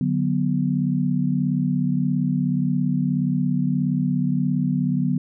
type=chord; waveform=sine; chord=B minor; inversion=first; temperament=just; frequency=148.16 / 185.21 / 246.9 Hz; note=D3 / F#3 / B3; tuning=+16 / +2 / 0 cents; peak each=-23 dBFS; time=0.01-5.18 s; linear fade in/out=2 ms; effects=none